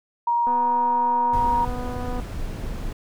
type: tone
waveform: sine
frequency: 945 Hz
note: A#5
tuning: 23 cents sharp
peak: -18 dBFS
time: 0.27-1.65 s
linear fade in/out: 5 ms
type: click train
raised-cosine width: 1 ms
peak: -21 dBFS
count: 428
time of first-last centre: 0.47-2.199 s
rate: 247 Hz
type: noise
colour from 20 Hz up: brown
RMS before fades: -29 dBFS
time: 1.33-2.93 s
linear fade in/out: 5 ms
effects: none